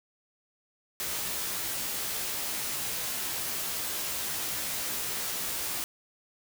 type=noise with comb filter; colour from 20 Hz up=white; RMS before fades=-33 dBFS; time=1-5.84 s; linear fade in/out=0 ms; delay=16 ms; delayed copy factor=+0.65; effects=none